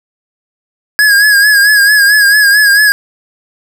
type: tone with vibrato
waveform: square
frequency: 1660 Hz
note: G#6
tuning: 1 cent flat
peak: -5 dBFS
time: 0.99-2.92 s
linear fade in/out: 0 ms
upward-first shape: sine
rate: 4.5 Hz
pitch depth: 58 cents each way
effects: none